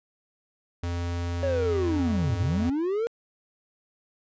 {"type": "tone", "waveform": "square", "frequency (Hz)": 86.5, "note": "F2", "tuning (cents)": -16, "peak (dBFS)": -28, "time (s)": [0.83, 2.7], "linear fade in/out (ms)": 5}
{"type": "linear two-way sweep", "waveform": "triangle", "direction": "down then up", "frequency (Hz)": [566, 86, 476.3], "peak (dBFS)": -22, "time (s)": [1.43, 3.07], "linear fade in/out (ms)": 0, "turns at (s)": 2.38}
{"effects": ["resampled to 16000 Hz"]}